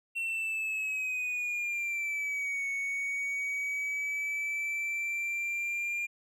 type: exponential two-way sweep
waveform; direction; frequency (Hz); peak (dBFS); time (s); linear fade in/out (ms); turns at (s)
triangle; down then up; 2718 to 2217 to 2401; -29; 0.15-6.07; 20; 2.68
effects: none